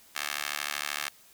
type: tone with high-pass filter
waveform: 15% pulse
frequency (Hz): 73.1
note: D2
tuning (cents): -7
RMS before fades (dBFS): -34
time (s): 0.15-1.09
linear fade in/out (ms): 10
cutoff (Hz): 1700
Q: 0.99
effects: white hiss -57 dBFS RMS until 1.33 s